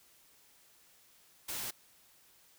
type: noise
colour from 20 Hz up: white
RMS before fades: -39 dBFS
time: 1.48-1.71 s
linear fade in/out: 10 ms
effects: white hiss -64 dBFS RMS until 2.58 s